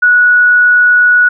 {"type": "tone", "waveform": "sine", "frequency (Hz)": 1466, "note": "F#6", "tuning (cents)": -16, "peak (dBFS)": -4, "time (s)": [0.02, 1.29], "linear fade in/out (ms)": 10, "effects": []}